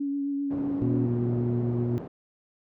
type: tone with vibrato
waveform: sine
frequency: 281.2 Hz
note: C#4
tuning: 25 cents sharp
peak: -26 dBFS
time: 0-1.06 s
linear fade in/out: 10 ms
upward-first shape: triangle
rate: 7.7 Hz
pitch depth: 22 cents each way
type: band-pass noise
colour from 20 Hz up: pink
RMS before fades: -38 dBFS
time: 0.5-2.08 s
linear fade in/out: 10 ms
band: 140 to 490 Hz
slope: 12 dB/octave
type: harmonic tone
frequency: 120 Hz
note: B2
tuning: 49 cents flat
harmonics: 1 / 2 / 3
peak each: -26 / -29 / -31 dBFS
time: 0.82-1.98 s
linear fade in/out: 0 ms
effects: none